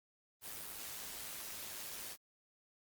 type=noise with amplitude modulation; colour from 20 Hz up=white; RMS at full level=-44 dBFS; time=0.41-2.17 s; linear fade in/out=50 ms; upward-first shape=sine; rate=107 Hz; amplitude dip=50%; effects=Opus 32 kbps